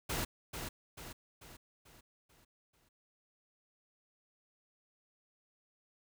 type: noise with echo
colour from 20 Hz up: pink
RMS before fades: -36 dBFS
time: 0.09-0.25 s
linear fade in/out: 10 ms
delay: 440 ms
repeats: 6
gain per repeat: -6 dB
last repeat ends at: 2.89 s
effects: none